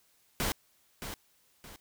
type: noise with echo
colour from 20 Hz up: pink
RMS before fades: -31 dBFS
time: 0.4-0.52 s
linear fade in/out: 0 ms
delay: 620 ms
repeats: 2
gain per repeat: -9 dB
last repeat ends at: 1.76 s
effects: white hiss -68 dBFS RMS until 1.8 s